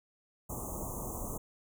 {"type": "band-stop noise", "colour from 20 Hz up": "pink", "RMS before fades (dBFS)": -39, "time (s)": [0.49, 1.38], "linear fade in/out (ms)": 10, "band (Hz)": [1200, 6300], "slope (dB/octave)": 96, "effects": []}